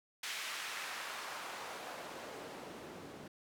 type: noise with band-pass filter sweep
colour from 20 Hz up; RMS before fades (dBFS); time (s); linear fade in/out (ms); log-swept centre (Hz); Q
white; -45; 0.23-3.28; 5; 2300 to 230; 0.92
effects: none